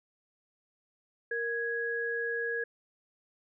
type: tone pair together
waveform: sine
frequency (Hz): 466.2 / 1661.3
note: A#4 / G#6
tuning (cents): 0 / 0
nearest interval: octave + minor seventh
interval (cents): 2200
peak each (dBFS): -34 / -32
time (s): 1.31-2.64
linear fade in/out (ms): 5
effects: none